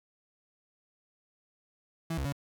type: tone with pitch steps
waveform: 35% pulse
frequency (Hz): 164.3 / 68.8 / 141.1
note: E3 / C#2 / C#3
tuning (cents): -5 / -12 / +31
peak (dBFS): -29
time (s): 2.1-2.325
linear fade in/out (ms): 5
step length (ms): 75
effects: none